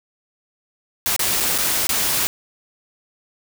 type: noise with dropouts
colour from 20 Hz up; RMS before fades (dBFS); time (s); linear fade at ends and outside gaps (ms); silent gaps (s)
white; -20; 1.06-2.27; 0; 1.163-1.193 / 1.402-1.406 / 1.579-1.585 / 1.87-1.892
effects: none